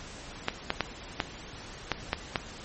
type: clicks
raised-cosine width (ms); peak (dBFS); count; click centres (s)
0.3; -9; 7; 0.484 / 0.704 / 0.807 / 1.202 / 1.917 / 2.131 / 2.358
effects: pink hiss -44 dBFS RMS until 2.64 s + MP3 32 kbps